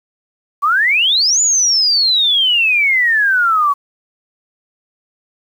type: exponential two-way sweep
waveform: sine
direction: up then down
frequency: 1108.7 to 7040 to 1108.7 Hz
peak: -10 dBFS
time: 0.62-3.74 s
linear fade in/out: 20 ms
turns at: 1.41 s
effects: 7-bit